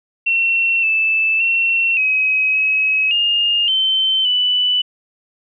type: tone with pitch steps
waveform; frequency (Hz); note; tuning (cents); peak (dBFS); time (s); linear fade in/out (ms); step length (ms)
sine; 2715 / 2633 / 2714 / 2541 / 2557 / 2829 / 3087 / 2980; F7 / E7 / E7 / D#7 / D#7 / F7 / G7 / F#7; -50 / -3 / +50 / +36 / +47 / +22 / -27 / +12; -13; 0.26-4.82; 10; 570
effects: none